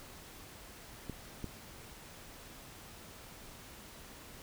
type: clicks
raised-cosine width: 3 ms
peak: -26 dBFS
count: 2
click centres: 1.097 / 1.443 s
effects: pink hiss -52 dBFS RMS until 4.42 s